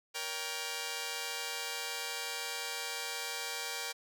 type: chord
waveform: 5% pulse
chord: G diminished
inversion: first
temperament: just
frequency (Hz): 470.4 / 564.5 / 784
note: Bb4 / Db5 / G5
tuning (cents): +16 / +31 / 0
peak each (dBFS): -29 / -32 / -29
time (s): 0.14-3.93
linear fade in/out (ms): 20
effects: none